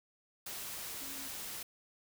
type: tone in noise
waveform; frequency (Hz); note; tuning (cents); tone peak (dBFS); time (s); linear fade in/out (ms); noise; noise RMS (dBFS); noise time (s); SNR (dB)
sine; 272.5; C#4; -29; -52; 1.01-1.28; 5; white; -43; 0.46-1.63; -12
effects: none